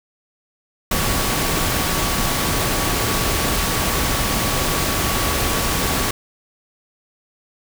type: tone in noise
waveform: sine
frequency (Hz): 1132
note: C#6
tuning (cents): +36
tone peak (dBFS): -30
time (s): 0.91-6.11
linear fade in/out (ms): 5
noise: pink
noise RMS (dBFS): -20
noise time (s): 0.91-6.11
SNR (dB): -13
effects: none